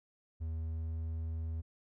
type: tone with pitch glide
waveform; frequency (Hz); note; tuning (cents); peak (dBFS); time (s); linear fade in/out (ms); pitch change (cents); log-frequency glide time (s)
triangle; 80.4 to 80.91; E2 to E2; -43 to -32; -33; 0.4-1.62; 20; +11; 0.59-0.98
effects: none